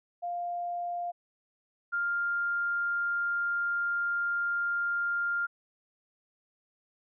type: tone pair in turn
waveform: sine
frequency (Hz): 700 / 1400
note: F5 / F6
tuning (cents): +4 / +4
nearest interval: octave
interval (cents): 1200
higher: second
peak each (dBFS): -31 / -27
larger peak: second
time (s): 0.22-1.12 / 1.92-5.47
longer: second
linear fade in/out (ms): 20
effects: none